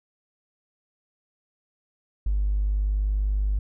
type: tone with tanh clipping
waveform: triangle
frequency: 50.3 Hz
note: G1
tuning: 45 cents sharp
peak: -20 dBFS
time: 2.26-3.59 s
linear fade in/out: 5 ms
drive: 1 dB
effects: none